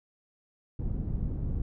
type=low-pass noise; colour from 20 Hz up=pink; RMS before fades=-31 dBFS; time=0.79-1.62 s; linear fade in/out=5 ms; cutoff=180 Hz; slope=12 dB/octave; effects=none